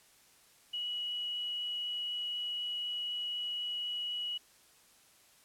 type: tone with quantisation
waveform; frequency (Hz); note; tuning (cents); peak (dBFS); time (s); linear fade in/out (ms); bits
sine; 2926; F#7; -20; -34; 0.73-4.38; 10; 10
effects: white hiss -63 dBFS RMS until 5.44 s + low-pass 12000 Hz 12 dB/octave